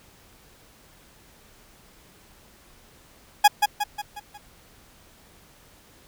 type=tone with echo; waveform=40% pulse; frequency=830.6 Hz; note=G#5; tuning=in tune; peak=-9 dBFS; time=3.44-3.48 s; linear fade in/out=10 ms; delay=180 ms; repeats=5; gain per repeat=-6 dB; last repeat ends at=4.38 s; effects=pink hiss -54 dBFS RMS until 6.07 s